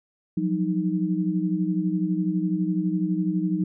sine tone cluster, 175.5 / 187.5 / 311.8 Hz, F3 / F#3 / D#4, +9 / +23 / +4 cents, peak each -26 dBFS, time 0.37-3.64 s, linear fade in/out 5 ms, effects none

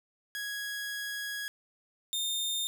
sawtooth tone pair in turn, 1661.2 / 3636 Hz, G#6 / A#7, 0 / -44 cents, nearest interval octave + major second, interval 1356 cents, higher second, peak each -31 / -27 dBFS, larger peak second, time 0.35-1.48 / 2.13-2.67 s, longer first, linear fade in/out 0 ms, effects none

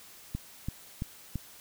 click train, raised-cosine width 5 ms, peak -20 dBFS, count 4, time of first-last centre 0.35-1.357 s, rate 2.98 Hz, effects white hiss -52 dBFS RMS until 1.6 s

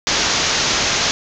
white low-pass noise, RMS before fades -18 dBFS, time 0.07-1.11 s, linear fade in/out 0 ms, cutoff 6800 Hz, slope 96 dB/octave, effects none

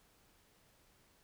silence, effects pink hiss -69 dBFS RMS until 1.23 s

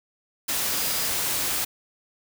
sine tone in noise, 4899 Hz, D#8, 28 cents flat, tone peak -35 dBFS, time 0.7-1.08 s, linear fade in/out 10 ms, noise white, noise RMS -26 dBFS, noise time 0.48-1.65 s, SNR -12 dB, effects none

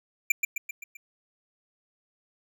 square tone with echo, 2370 Hz, D7, 15 cents sharp, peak -18 dBFS, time 0.3-0.32 s, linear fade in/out 5 ms, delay 130 ms, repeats 5, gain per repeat -5 dB, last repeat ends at 0.97 s, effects none

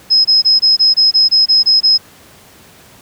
sine tone bursts, 5120 Hz, D#8, 49 cents sharp, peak -6 dBFS, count 11, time 0.1-1.98 s, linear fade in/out 20 ms, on 150 ms, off 23 ms, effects pink hiss -42 dBFS RMS until 3.01 s + high-pass 80 Hz 12 dB/octave

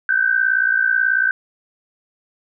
sine tone pair together, 1516 / 1574.3 Hz, F#6 / G6, +42 / +7 cents, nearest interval minor second, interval 65 cents, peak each -17 dBFS, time 0.09-1.31 s, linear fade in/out 2 ms, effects none

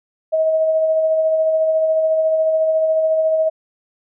sine tone with tremolo, 636 Hz, D#5, 38 cents sharp, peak -12 dBFS, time 0.32-3.5 s, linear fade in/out 20 ms, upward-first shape sine, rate 14 Hz, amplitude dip 30%, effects none

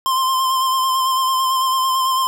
square tone with vibrato, 1046.5 Hz, C6, in tune, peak -16 dBFS, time 0.06-2.27 s, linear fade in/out 0 ms, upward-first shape sine, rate 9 Hz, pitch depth 28 cents each way, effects none

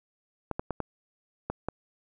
clicks, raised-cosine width 1 ms, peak -16 dBFS, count 6, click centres 0.513 / 0.595 / 0.707 / 0.803 / 1.5 / 1.686 s, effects none

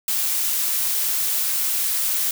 blue noise, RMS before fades -22 dBFS, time 0.08-2.31 s, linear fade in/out 2 ms, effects none

